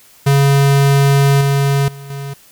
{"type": "tone with level steps", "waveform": "square", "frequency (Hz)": 139.4, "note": "C#3", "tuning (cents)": 10, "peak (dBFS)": [-9, -12, -31, -24], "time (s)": [0.26, 2.34], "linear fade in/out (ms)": 10, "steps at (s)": [1.41, 1.88, 2.1], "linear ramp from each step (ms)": 2, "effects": ["white hiss -46 dBFS RMS until 2.51 s"]}